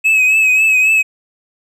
triangle tone with vibrato, 2564 Hz, E7, 49 cents flat, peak -7 dBFS, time 0.04-1.03 s, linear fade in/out 20 ms, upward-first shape triangle, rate 3.7 Hz, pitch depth 52 cents each way, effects none

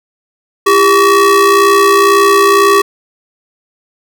square ring-modulated tone, 370 Hz, F#4, in tune, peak -3 dBFS, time 0.66-2.82 s, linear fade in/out 10 ms, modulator 771 Hz, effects none

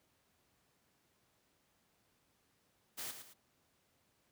white noise with echo, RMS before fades -43 dBFS, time 2.97-3.12 s, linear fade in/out 20 ms, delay 110 ms, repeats 2, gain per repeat -8 dB, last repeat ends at 3.34 s, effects pink hiss -75 dBFS RMS until 4.31 s + high-pass 80 Hz 12 dB/octave

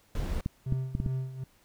brown noise, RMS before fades -31 dBFS, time 0.15-0.41 s, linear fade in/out 2 ms
clicks, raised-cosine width 5 ms, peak -17 dBFS, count 5, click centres 0.461 / 0.724 / 0.951 / 1.001 / 1.062 s
triangle tone with tremolo, 130.81 Hz, C3, in tune, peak -26 dBFS, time 0.66-1.44 s, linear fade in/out 5 ms, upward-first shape sine, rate 2.6 Hz, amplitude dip 75%
effects pink hiss -64 dBFS RMS until 1.64 s

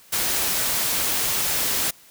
white noise, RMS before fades -23 dBFS, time 0.12-1.91 s, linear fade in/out 10 ms, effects white hiss -51 dBFS RMS until 2.1 s

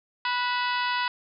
harmonic tone with a mistuned harmonic, 491.7 Hz, B4, 8 cents flat, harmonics 2 / 3 / 4 / 5 / 6 / 7 / 8 / 9 / 10, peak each -27 / -31 / -33 / -35 / -37 / -38 / -39 / -40 / -41 dBFS, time 0.25-1.08 s, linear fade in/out 2 ms, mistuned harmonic 5, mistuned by +84 cents, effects none

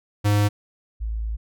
square / sine tone pair in turn, 103.3 / 54.72 Hz, G#2 / A1, -9 / -9 cents, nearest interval major seventh, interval 1100 cents, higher first, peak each -17 / -24 dBFS, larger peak first, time 0.24-0.49 / 1-1.37 s, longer second, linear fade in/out 20 ms, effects none

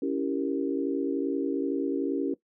sine chord, C# diminished seventh, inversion none, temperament equal with one note detuned, 279.1 / 329.6 / 392 / 466.2 Hz, C#4 / E4 / G4 / Bb4, +12 / 0 / 0 / 0 cents, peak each -28 / -32 / -32 / -34 dBFS, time 0.02-2.34 s, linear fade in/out 5 ms, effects noise-tail reverb RT60 0.1 s tail -17 dB re dry

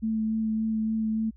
sine tone with vibrato, 220 Hz, A3, in tune, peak -24 dBFS, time 0.02-1.31 s, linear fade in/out 20 ms, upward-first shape sine, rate 3.5 Hz, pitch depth 12 cents each way, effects added 60 Hz sine -49 dBFS peak until 1.36 s

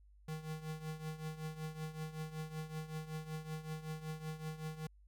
square tone with tremolo, 156.6 Hz, D#3, 11 cents sharp, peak -39 dBFS, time 0.28-4.87 s, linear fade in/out 5 ms, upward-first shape triangle, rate 5.3 Hz, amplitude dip 80%, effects added 50 Hz sine -60 dBFS peak until 5.07 s

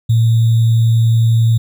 sine tone with sample-and-hold, 113.9 Hz, A#2, 40 cents flat, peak -8 dBFS, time 0.09-1.58 s, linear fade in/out 10 ms, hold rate 3675 Hz, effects none

